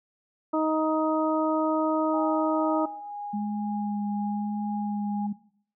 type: harmonic tone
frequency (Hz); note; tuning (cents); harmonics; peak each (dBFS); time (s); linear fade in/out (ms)
313.4; D#4; +13; 1 / 2 / 3 / 4; -25 / -28 / -30 / -31; 0.53-2.86; 10
type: tone with tremolo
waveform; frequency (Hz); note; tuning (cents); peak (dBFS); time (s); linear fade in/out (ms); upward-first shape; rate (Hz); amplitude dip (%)
sine; 822; G#5; -18; -32; 2.13-5.27; 10; triangle; 2; 50
type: tone with vibrato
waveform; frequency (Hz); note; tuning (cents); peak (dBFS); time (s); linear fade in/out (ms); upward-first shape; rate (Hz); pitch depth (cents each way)
sine; 207.6; G#3; 0; -27; 3.33-5.33; 10; sine; 0.96; 18
effects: noise-tail reverb RT60 0.6 s tail -18 dB re dry